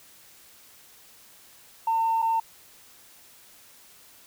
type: tone with dropouts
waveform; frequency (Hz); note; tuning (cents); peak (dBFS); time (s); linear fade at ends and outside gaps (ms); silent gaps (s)
sine; 904; A5; +47; -20; 1.87-2.4; 5; 2.22-2.224
effects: tanh soft clip ceiling -17 dBFS + white hiss -53 dBFS RMS until 4.26 s